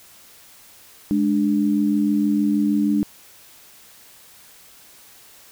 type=tone pair together; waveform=sine; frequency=208.6 / 295 Hz; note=G#3 / D4; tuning=+8 / +8 cents; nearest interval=tritone; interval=600 cents; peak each=-19 dBFS; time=1.11-3.03 s; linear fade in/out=0 ms; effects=white hiss -48 dBFS RMS until 5.51 s